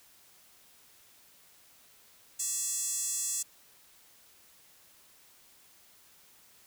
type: tone with high-pass filter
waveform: square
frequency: 380 Hz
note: F#4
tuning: 46 cents sharp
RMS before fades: -33 dBFS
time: 2.39-3.43 s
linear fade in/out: 10 ms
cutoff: 7300 Hz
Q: 4.5
effects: white hiss -60 dBFS RMS until 6.66 s